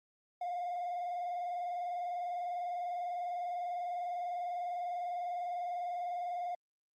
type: tone with vibrato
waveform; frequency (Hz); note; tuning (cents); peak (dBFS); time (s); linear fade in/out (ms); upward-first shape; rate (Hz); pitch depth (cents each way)
triangle; 707; F5; +21; -32; 0.41-6.55; 5; triangle; 20; 63
effects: tanh soft clip ceiling -30 dBFS + Opus 48 kbps